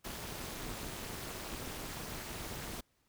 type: noise with amplitude modulation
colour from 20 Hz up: pink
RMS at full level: -39 dBFS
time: 0.04-2.81 s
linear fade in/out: 10 ms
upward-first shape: sine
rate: 283 Hz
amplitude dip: 90%
effects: pink hiss -75 dBFS RMS until 3.08 s

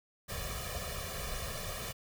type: noise with comb filter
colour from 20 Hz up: pink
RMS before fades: -39 dBFS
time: 0.28-1.93 s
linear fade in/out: 20 ms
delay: 1.7 ms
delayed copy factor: +1
effects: none

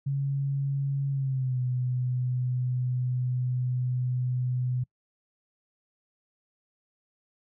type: tone with pitch glide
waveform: sine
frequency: 138.59 to 125.63 Hz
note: C#3 to B2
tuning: 0 to +30 cents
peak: -25 dBFS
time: 0.06-4.84 s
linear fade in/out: 10 ms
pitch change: -170 cents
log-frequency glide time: 1.1-1.6 s
effects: noise-tail reverb RT60 0.1 s tail -26 dB re dry

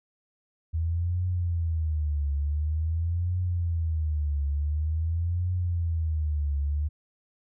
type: tone with vibrato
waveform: sine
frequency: 80.1 Hz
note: E2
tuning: 49 cents flat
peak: -24 dBFS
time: 0.73-6.89 s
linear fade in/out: 20 ms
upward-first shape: triangle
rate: 0.47 Hz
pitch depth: 220 cents each way
effects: none

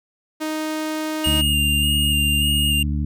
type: tone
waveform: sawtooth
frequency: 311.1 Hz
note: D#4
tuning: in tune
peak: -19 dBFS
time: 0.4-1.42 s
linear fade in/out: 20 ms
type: tone with vibrato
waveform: square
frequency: 2823 Hz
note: F7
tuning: 18 cents sharp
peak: -19 dBFS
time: 1.24-2.83 s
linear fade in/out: 5 ms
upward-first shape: square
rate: 1.7 Hz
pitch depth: 17 cents each way
type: harmonic tone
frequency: 73.42 Hz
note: D2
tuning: in tune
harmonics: 1 / 2 / 3 / 4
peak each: -21 / -26 / -28 / -32 dBFS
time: 1.26-3.05 s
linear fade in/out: 5 ms
effects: none

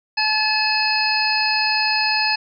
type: harmonic tone with a mistuned harmonic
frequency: 862 Hz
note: A5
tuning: 36 cents flat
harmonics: 1 / 2 / 3 / 5 / 6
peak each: -23 / -25 / -22 / -23 / -23 dBFS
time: 0.17-2.36 s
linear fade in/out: 10 ms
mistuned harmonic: 6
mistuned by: -54 cents
effects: none

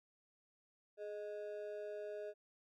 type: ring-modulated tone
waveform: triangle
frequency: 520 Hz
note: C5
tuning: 11 cents flat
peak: -38 dBFS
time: 0.97-2.34 s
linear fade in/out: 50 ms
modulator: 101 Hz
effects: none

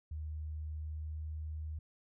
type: tone with pitch glide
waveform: sine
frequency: 77 to 77.54 Hz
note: D#2 to D#2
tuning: -17 to -5 cents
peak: -38 dBFS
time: 0.11-1.79 s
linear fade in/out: 5 ms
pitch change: +12 cents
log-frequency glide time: 0.73-1.26 s
effects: none

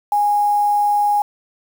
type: tone with quantisation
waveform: sine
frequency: 825 Hz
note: G#5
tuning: 12 cents flat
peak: -13 dBFS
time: 0.12-1.22 s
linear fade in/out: 2 ms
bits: 6
effects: none

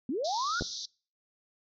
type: linear sweep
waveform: sine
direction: up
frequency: 223.1 to 1481 Hz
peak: -29 dBFS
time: 0.09-0.6 s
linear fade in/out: 2 ms
type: band-pass noise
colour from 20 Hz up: pink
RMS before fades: -39 dBFS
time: 0.24-0.86 s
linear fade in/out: 10 ms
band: 3600 to 6100 Hz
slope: 96 dB/octave
type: clicks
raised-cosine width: 2 ms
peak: -20 dBFS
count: 2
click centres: 0.61 / 0.622 s
effects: noise-tail reverb RT60 0.4 s tail -25 dB re dry

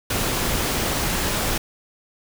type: noise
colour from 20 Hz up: pink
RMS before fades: -23 dBFS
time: 0.1-1.58 s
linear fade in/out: 5 ms
effects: none

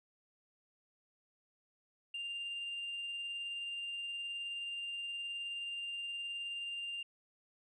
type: tone with tremolo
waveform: sine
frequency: 2794 Hz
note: F7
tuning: in tune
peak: -36 dBFS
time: 2.14-7.03 s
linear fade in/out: 5 ms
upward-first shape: sine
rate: 19 Hz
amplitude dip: 25%
effects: tanh soft clip ceiling -36 dBFS

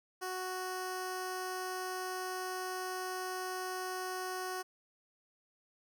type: tone with notch filter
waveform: 10% pulse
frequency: 370 Hz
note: F#4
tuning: in tune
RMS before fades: -39 dBFS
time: 0.21-4.63 s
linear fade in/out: 20 ms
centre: 2300 Hz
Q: 1.7
effects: none

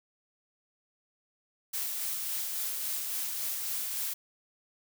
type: noise with tremolo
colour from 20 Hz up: blue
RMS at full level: -33 dBFS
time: 1.73-4.14 s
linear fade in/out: 10 ms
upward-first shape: sine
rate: 3.6 Hz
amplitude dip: 25%
effects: none

